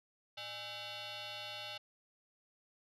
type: tone with frequency modulation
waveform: sine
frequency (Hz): 111.1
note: A2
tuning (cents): +17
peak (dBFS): -40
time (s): 0.37-1.78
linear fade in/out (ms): 10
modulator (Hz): 716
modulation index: 5.8
effects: tanh soft clip ceiling -41 dBFS